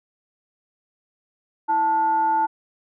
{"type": "tone with frequency modulation", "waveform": "sine", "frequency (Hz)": 880, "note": "A5", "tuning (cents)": 0, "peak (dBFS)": -17, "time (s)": [1.68, 2.47], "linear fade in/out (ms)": 20, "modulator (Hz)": 552, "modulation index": 0.32, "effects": []}